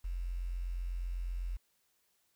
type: tone with quantisation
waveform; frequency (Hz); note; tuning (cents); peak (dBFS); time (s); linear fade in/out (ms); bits
sine; 44; F1; +14; -34; 0.04-1.57; 10; 10
effects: white hiss -75 dBFS RMS until 2.35 s